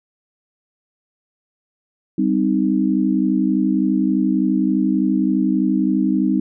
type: chord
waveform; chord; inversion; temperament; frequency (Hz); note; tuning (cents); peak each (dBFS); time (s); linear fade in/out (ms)
sine; C minor; second; equal with one note detuned; 196 / 259.4 / 311.1; G3 / C4 / Eb4; 0 / -15 / 0; -19; 2.18-6.4; 5
effects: none